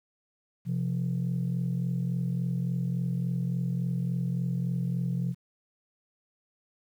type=tone pair together; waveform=sine; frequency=130 / 173.53 Hz; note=C3 / F3; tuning=-11 / -11 cents; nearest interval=perfect fourth; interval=500 cents; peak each=-28 dBFS; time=0.65-5.35 s; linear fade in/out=50 ms; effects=tanh soft clip ceiling -22 dBFS + 10-bit